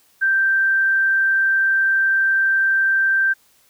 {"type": "tone", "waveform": "sine", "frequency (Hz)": 1568, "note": "G6", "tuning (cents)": 0, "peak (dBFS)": -14, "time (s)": [0.21, 3.34], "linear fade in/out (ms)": 20, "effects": ["white hiss -57 dBFS RMS until 3.69 s"]}